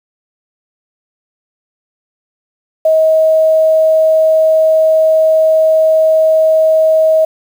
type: tone with quantisation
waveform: sine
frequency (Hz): 635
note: D#5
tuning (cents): +35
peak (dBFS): -6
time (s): 2.85-7.25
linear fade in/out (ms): 5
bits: 6
effects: none